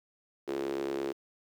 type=tone with high-pass filter; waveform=sawtooth; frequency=68.7 Hz; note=C#2; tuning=15 cents flat; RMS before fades=-34 dBFS; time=0.47-1.13 s; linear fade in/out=20 ms; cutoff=370 Hz; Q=7.3; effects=low-pass 6000 Hz 12 dB/octave + 10-bit